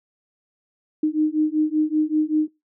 sine beating tone pair, 305.3 / 310.5 Hz, D#4 / D#4, -33 / -3 cents, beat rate 5.2 Hz, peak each -21 dBFS, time 1.03-2.48 s, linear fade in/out 5 ms, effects noise-tail reverb RT60 0.2 s tail -20 dB re dry

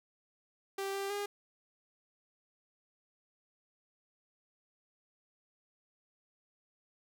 sawtooth tone with pitch steps, 391.6 / 394.4 / 407.3 Hz, G4 / G4 / G#4, -2 / +11 / -34 cents, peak -31 dBFS, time 0.78-1.26 s, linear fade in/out 5 ms, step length 160 ms, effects none

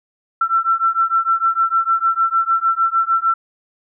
sine beating tone pair, 1341 / 1347.6 Hz, E6 / E6, +29 / +38 cents, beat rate 6.6 Hz, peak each -17 dBFS, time 0.41-3.34 s, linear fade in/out 5 ms, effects none

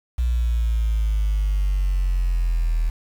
sine exponential sweep, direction down, 61 to 39.67 Hz, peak -16 dBFS, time 0.18-2.9 s, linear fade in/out 10 ms, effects tanh soft clip ceiling -15 dBFS + 7-bit

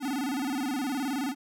square tone with vibrato, 270 Hz, C#4, 45 cents flat, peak -29 dBFS, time 0-1.35 s, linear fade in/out 50 ms, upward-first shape square, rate 19 Hz, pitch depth 130 cents each way, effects none

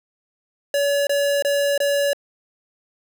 square tone bursts, 568 Hz, C#5, 42 cents sharp, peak -18 dBFS, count 4, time 0.74-2.132 s, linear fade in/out 2 ms, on 330 ms, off 24 ms, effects none

